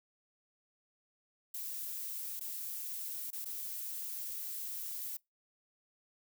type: noise with dropouts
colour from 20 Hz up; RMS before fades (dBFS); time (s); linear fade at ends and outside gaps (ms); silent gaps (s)
violet; -41; 1.54-5.17; 5; 2.396-2.408 / 3.306-3.33 / 3.446-3.456
effects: noise-tail reverb RT60 0.2 s tail -25 dB re dry